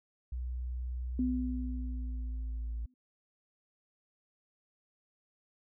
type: tone with pitch glide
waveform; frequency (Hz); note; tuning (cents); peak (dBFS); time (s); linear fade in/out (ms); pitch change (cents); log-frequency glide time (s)
sine; 61.9 to 56.76; B1 to A#1; +5 to -45; -34; 0.32-2.86; 5; -150; 1.37-2.46
type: tone with exponential decay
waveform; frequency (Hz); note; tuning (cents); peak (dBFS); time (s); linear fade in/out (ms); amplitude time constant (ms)
sine; 252.9; B3; +41; -27; 1.19-2.94; 2; 380
effects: none